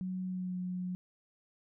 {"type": "tone with pitch glide", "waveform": "sine", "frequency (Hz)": [185, 181.61], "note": ["F#3", "F#3"], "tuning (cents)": [0, -32], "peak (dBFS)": -34, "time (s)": [0.01, 0.95], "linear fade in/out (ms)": 0, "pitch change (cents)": -32, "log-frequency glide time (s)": [0.25, 0.57], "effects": []}